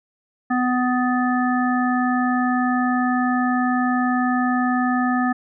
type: harmonic tone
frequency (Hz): 249.9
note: B3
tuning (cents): +21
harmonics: 1 / 3 / 5 / 7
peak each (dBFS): -19 / -24 / -26 / -27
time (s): 0.5-5.33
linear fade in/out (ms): 10
effects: none